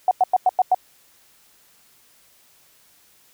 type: tone bursts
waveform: sine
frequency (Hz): 740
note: F#5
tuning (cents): 0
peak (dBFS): -12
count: 6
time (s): 0.08-0.746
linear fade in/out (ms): 2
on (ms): 31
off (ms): 96
effects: white hiss -56 dBFS RMS until 3.33 s